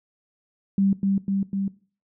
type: tone with echo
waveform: sine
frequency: 196 Hz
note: G3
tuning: in tune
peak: -17 dBFS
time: 0.78-0.93 s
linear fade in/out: 2 ms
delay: 250 ms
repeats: 3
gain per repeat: -2 dB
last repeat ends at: 1.68 s
effects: noise-tail reverb RT60 0.4 s tail -19 dB re dry